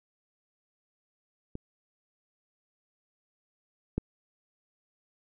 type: clicks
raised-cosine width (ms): 3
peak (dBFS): -24 / -15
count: 2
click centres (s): 1.554 / 3.98
effects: none